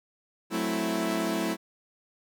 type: chord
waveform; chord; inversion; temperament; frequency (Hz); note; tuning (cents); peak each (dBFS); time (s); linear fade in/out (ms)
sawtooth; F# half-diminished seventh; none; equal; 185 / 220 / 261.6 / 329.6; F#3 / A3 / C4 / E4; 0 / 0 / 0 / 0; -30 / -28 / -32 / -26; 0.5-1.57; 50
effects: none